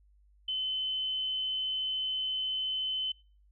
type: tone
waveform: sine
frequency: 3047 Hz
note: G7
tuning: 50 cents flat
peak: -30 dBFS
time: 0.48-3.12 s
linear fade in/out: 5 ms
effects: noise-tail reverb RT60 0.4 s tail -24 dB re dry + added 50 Hz sine -60 dBFS peak until 3.51 s